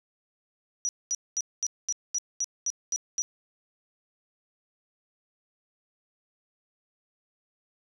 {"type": "tone bursts", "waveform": "sine", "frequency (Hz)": 5840, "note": "F#8", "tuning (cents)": -24, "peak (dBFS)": -25, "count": 10, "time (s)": [0.85, 3.22], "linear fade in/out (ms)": 0, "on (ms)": 39, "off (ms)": 220, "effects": []}